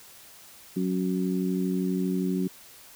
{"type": "harmonic tone", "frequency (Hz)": 92.5, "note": "F#2", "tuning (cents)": 0, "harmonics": [2, 3, 4], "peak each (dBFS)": [-26, -30, -32], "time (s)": [0.76, 2.48], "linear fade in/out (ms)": 10, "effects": ["white hiss -50 dBFS RMS until 2.95 s"]}